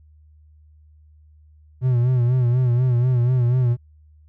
triangle tone with vibrato, 124 Hz, B2, 7 cents sharp, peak -13 dBFS, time 1.81-3.77 s, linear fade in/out 50 ms, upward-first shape sine, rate 4.1 Hz, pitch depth 73 cents each way, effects added 76 Hz sine -48 dBFS peak until 4.28 s

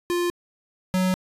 square tone pair in turn, 350 / 185.41 Hz, F4 / F#3, +4 / +4 cents, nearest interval major seventh, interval 1100 cents, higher first, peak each -22 / -20 dBFS, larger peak second, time 0.1-0.3 / 0.94-1.14 s, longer neither, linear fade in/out 0 ms, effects resampled to 32000 Hz

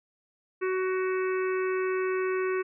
harmonic tone, 373.8 Hz, F#4, 18 cents sharp, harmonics 1 / 3 / 4 / 5 / 6 / 7, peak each -26 / -36 / -38 / -40 / -42 / -43 dBFS, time 0.61-2.63 s, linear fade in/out 20 ms, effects none

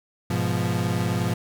35% pulse chord, F diminished, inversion first, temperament equal, 103.83 / 123.47 / 174.61 Hz, Ab2 / Cb3 / F3, 0 / 0 / 0 cents, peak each -25 / -25 / -25 dBFS, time 0.3-1.34 s, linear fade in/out 5 ms, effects none

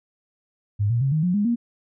sine tone with pitch steps, 102.8 / 118.09 / 135.65 / 155.82 / 178.99 / 205.6 / 236.2 Hz, G#2 / A#2 / C#3 / D#3 / F3 / G#3 / A#3, -17 / +23 / -37 / +3 / +43 / -17 / +23 cents, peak -18 dBFS, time 0.79-1.56 s, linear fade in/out 20 ms, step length 110 ms, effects none

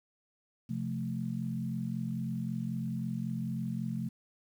sine chord, F major, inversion second, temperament equal, 130.81 / 174.61 / 220 Hz, C3 / F3 / A3, 0 / 0 / 0 cents, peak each -37 / -37 / -36 dBFS, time 0.69-4.09 s, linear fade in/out 10 ms, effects 10-bit

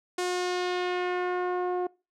sawtooth tone with low-pass filter sweep, 360 Hz, F#4, 47 cents flat, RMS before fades -29 dBFS, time 0.18-1.87 s, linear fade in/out 5 ms, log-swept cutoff 8700 to 740 Hz, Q 1.2, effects noise-tail reverb RT60 0.3 s tail -24 dB re dry

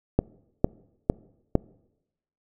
click train, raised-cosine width 2 ms, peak -5 dBFS, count 4, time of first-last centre 0.19-1.554 s, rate 2.2 Hz, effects noise-tail reverb RT60 0.9 s tail -24 dB re dry

